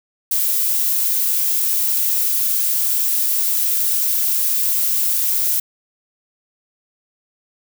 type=noise; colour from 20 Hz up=violet; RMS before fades=-18 dBFS; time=0.31-5.6 s; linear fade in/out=5 ms; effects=none